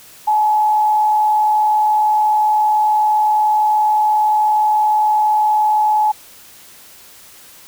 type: tone with frequency modulation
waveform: sine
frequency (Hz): 853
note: G#5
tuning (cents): +46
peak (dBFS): -11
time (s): 0.27-6.12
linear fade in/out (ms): 10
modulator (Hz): 68.4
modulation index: 0.32
effects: white hiss -42 dBFS RMS until 7.67 s